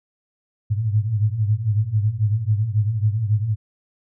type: tone cluster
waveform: sine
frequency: 102.6 / 106.4 / 113.6 Hz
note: G#2 / G#2 / A#2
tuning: -21 / +42 / -44 cents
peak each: -22 dBFS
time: 0.7-3.56 s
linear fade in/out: 20 ms
effects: none